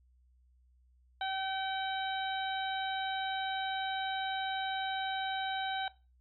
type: harmonic tone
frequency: 768 Hz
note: G5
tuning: 36 cents flat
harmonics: 1 / 2 / 3 / 4 / 5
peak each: -34 / -39 / -48 / -44 / -42 dBFS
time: 1.21-5.88 s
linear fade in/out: 2 ms
effects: noise-tail reverb RT60 0.3 s tail -19 dB re dry + added 62 Hz sine -63 dBFS peak until 6.2 s